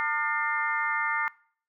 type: harmonic tone with a mistuned harmonic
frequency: 300.5 Hz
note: D4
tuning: 40 cents sharp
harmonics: 3 / 4 / 5 / 6 / 7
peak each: -32 / -32 / -32 / -32 / -32 dBFS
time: 0-1.28 s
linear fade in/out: 0 ms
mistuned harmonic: 5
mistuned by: -97 cents
effects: noise-tail reverb RT60 0.5 s tail -21 dB re dry